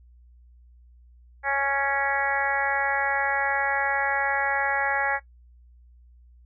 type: harmonic tone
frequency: 277.2 Hz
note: C#4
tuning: in tune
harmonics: 2 / 3 / 4 / 5 / 6 / 7 / 8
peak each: -32 / -27 / -35 / -32 / -27 / -30 / -34 dBFS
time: 1.43-5.2 s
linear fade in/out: 50 ms
effects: noise-tail reverb RT60 0.1 s tail -17 dB re dry + added 60 Hz sine -50 dBFS peak until 6.45 s